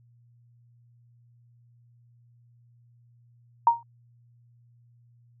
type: tone with exponential decay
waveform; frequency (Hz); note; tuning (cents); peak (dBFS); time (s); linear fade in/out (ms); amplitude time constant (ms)
sine; 934; A#5; +3; -11; 3.67-3.83; 2; 34
effects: added 119 Hz sine -56 dBFS peak until 5.4 s